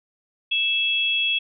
sine tone pair together, 2637 / 3324 Hz, E7 / G#7, 0 / +1 cents, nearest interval major third, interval 401 cents, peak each -22 / -22 dBFS, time 0.51-1.39 s, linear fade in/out 10 ms, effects none

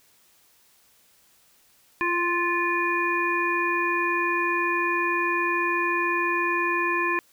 harmonic tone with a mistuned harmonic, 349.2 Hz, F4, in tune, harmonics 1 / 3 / 5 / 7, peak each -28 / -26 / -27 / -28 dBFS, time 2.01-7.19 s, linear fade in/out 0 ms, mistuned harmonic 1, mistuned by -18 cents, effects white hiss -60 dBFS RMS until 7.32 s

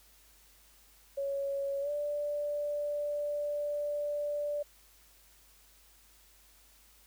sine tone with pitch glide, 556 to 586 Hz, C#5 to D5, +5 to -4 cents, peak -31 dBFS, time 1.17-4.63 s, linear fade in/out 10 ms, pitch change +91 cents, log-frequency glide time 1.81-1.9 s, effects added 50 Hz sine -65 dBFS peak until 7.06 s + white hiss -62 dBFS RMS until 7.06 s

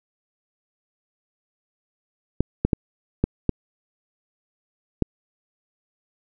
clicks, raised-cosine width 3 ms, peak -5 dBFS, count 6, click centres 2.406 / 2.65 / 2.732 / 3.24 / 3.493 / 5.023 s, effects none

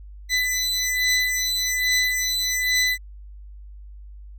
20% pulse beating tone pair, 2000 / 2001.2 Hz, B6 / B6, +21 / +22 cents, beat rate 1.2 Hz, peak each -18 / -18 dBFS, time 0.29-2.98 s, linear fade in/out 50 ms, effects added 50 Hz sine -38 dBFS peak until 4.38 s

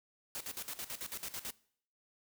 white noise with tremolo, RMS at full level -41 dBFS, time 0.35-1.51 s, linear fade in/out 0 ms, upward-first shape square, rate 9.1 Hz, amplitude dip 80%, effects noise-tail reverb RT60 0.6 s tail -22 dB re dry

